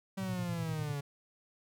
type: linear sweep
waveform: 45% pulse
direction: down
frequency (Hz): 193.8 to 140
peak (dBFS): -35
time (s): 0.17-1.01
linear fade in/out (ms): 10
type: tone with tremolo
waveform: sine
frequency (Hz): 116.54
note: A#2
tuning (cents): 0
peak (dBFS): -35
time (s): 0.19-0.96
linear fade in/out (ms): 50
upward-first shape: square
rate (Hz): 10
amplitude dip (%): 70
effects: none